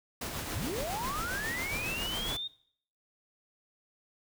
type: noise with tremolo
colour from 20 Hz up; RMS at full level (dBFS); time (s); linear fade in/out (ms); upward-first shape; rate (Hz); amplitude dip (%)
pink; -36; 0.21-2.37; 5; sine; 7.3; 35
type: linear sweep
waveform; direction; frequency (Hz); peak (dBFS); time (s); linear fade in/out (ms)
sine; up; 36.71 to 3729; -34; 0.54-2.48; 10
effects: noise-tail reverb RT60 0.6 s tail -21 dB re dry